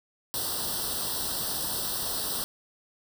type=noise with comb filter; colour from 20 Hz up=white; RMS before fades=-31 dBFS; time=0.34-2.44 s; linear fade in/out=0 ms; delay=0.22 ms; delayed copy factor=+0.95; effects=none